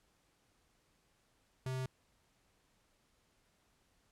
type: tone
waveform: square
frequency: 130 Hz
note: C3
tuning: 11 cents flat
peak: -37 dBFS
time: 1.66-1.86 s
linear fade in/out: 2 ms
effects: pink hiss -74 dBFS RMS until 4.11 s + low-pass 11000 Hz 12 dB/octave